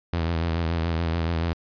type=tone with vibrato; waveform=sawtooth; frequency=83.1 Hz; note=E2; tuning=15 cents sharp; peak=-19 dBFS; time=0.13-1.53 s; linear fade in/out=0 ms; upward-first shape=sine; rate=7 Hz; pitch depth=54 cents each way; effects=resampled to 11025 Hz